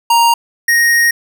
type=tone pair in turn; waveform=square; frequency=934 / 1868 Hz; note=A#5 / A#6; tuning=+3 / +3 cents; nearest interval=octave; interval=1200 cents; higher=second; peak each=-8 / -9 dBFS; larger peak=first; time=0.1-0.34 / 0.68-1.11 s; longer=second; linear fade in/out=5 ms; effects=none